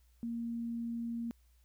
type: tone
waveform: sine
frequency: 233.1 Hz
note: A#3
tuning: in tune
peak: -35 dBFS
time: 0.23-1.31 s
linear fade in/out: 0 ms
effects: added 60 Hz sine -63 dBFS peak until 1.64 s + white hiss -75 dBFS RMS until 1.64 s